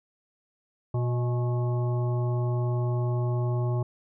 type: harmonic tone with a mistuned harmonic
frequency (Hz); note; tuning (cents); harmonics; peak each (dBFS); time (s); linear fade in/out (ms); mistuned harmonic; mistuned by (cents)
121.3; B2; -31; 1 / 3 / 5 / 7 / 9; -24 / -34 / -38 / -41 / -43; 0.94-3.83; 5; 5; +40
effects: none